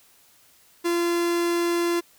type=tone; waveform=45% pulse; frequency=343.7 Hz; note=F4; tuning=28 cents flat; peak=-21 dBFS; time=0.84-2.01 s; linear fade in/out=20 ms; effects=white hiss -57 dBFS RMS until 2.18 s